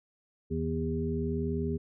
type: harmonic tone with a mistuned harmonic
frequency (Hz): 80.5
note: E2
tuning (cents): -41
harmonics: 1 / 2 / 3 / 5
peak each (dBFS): -34 / -34 / -34 / -34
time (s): 0.5-1.78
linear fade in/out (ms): 20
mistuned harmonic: 1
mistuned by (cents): +20
effects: none